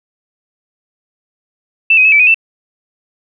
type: tone with pitch steps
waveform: sine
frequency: 2658 / 2518 / 2589 / 2313 / 2492 / 2663 Hz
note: E7 / D#7 / E7 / D7 / D#7 / E7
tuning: +14 / +20 / -32 / -27 / +2 / +17 cents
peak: -5 dBFS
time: 1.9-2.344 s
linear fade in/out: 5 ms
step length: 74 ms
effects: none